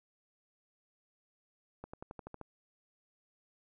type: accelerating click train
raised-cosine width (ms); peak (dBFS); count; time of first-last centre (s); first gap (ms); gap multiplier
1; -30; 8; 1.84-2.413; 95; 0.95
effects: none